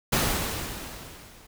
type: noise with level ramp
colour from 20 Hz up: pink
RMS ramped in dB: -22 to -52 dBFS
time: 0.12-1.47 s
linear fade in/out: 10 ms
effects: none